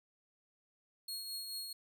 sawtooth tone with tremolo, 4301 Hz, C8, 47 cents sharp, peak -36 dBFS, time 1.08-1.73 s, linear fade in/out 5 ms, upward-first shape triangle, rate 4.6 Hz, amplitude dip 45%, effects none

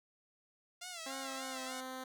5% pulse tone with vibrato, 689 Hz, F5, 24 cents flat, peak -32 dBFS, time 0.81-1.81 s, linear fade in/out 10 ms, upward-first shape sine, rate 3.4 Hz, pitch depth 110 cents each way
10% pulse tone with pitch glide, 267.9 to 259.1 Hz, C4 to C4, +41 to -17 cents, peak -34 dBFS, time 1.06-2.04 s, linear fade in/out 5 ms, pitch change -58 cents, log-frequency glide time 1.27-1.66 s
effects none

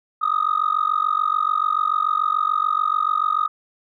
sine tone with amplitude modulation, 1244.5 Hz, D#6, in tune, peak -12 dBFS, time 0.21-3.48 s, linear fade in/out 20 ms, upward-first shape sine, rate 46.9 Hz, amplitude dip 100%, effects tanh soft clip ceiling -12 dBFS

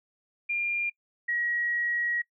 sine tone pair in turn, 2400 / 1904.9 Hz, D7 / A#6, +37 / +37 cents, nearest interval major third, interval 400 cents, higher first, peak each -26 dBFS, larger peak neither, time 0.49-0.9 / 1.28-2.22 s, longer second, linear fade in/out 10 ms, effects noise-tail reverb RT60 0.1 s tail -22 dB re dry

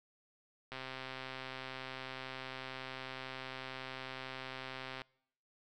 click train, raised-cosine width 0.3 ms, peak -27 dBFS, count 564, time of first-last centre 0.72-5.018 s, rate 131 Hz, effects noise-tail reverb RT60 0.7 s tail -25 dB re dry

